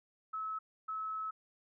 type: tone bursts at uneven times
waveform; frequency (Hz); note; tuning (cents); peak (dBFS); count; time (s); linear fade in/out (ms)
sine; 1295; E6; -31; -36; 2; 0.33-0.59 / 0.88-1.31; 10
effects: none